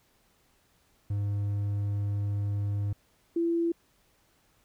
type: tone pair in turn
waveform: triangle / sine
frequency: 101.7 / 336.9 Hz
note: G#2 / E4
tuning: -36 / +38 cents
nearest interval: octave + major sixth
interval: 2074 cents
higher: second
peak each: -25 / -24 dBFS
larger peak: second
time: 1.1-2.93 / 3.36-3.72 s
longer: first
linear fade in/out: 5 ms
effects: pink hiss -67 dBFS RMS until 4.64 s